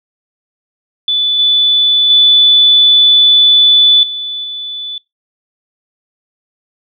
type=tone with level steps; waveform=sine; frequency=3480 Hz; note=A7; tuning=20 cents flat; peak=-10 / -7 / -4 / -18 / -20 dBFS; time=1.08-4.98 s; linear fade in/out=2 ms; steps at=1.39 / 2.1 / 4.03 / 4.44 s; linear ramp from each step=2 ms; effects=noise-tail reverb RT60 0.2 s tail -23 dB re dry